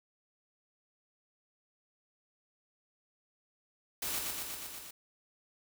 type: noise with echo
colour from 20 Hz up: white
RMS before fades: -36 dBFS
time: 4.02-4.19 s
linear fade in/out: 5 ms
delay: 120 ms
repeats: 6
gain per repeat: -2 dB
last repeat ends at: 4.91 s
effects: none